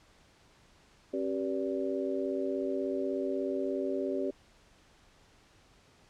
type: harmonic tone with a mistuned harmonic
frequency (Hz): 96.6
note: G2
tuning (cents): -25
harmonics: 3 / 4 / 5 / 6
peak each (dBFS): -35 / -33 / -40 / -36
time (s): 1.13-4.31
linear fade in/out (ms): 10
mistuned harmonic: 3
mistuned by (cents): -120
effects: pink hiss -62 dBFS RMS until 6.09 s + low-pass 7000 Hz 12 dB/octave